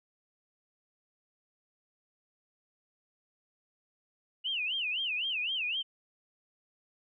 sine tone with vibrato, 2800 Hz, F7, 4 cents sharp, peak -30 dBFS, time 4.44-5.83 s, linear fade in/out 20 ms, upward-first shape sine, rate 3.9 Hz, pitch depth 240 cents each way, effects none

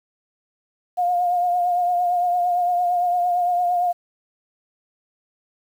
sine tone with vibrato, 710 Hz, F5, 28 cents sharp, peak -17 dBFS, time 0.97-3.93 s, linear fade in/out 20 ms, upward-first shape triangle, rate 8.8 Hz, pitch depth 38 cents each way, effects 8-bit

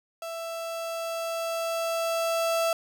35% pulse tone with level ramp, 663 Hz, E5, 10 cents sharp, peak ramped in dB -32 to -21 dBFS, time 0.22-2.73 s, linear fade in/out 2 ms, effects none

